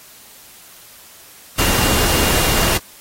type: tone in noise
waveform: sine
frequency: 2794 Hz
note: F7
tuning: in tune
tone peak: -28 dBFS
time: 1.58-2.78 s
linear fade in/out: 10 ms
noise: pink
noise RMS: -17 dBFS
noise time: 1.58-2.78 s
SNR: -14 dB
effects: white hiss -43 dBFS RMS until 3 s + AAC 48 kbps